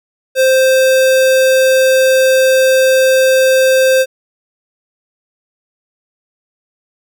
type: tone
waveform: square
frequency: 523.3 Hz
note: C5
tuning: in tune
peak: -8 dBFS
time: 0.35-4.06 s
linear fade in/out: 50 ms
effects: none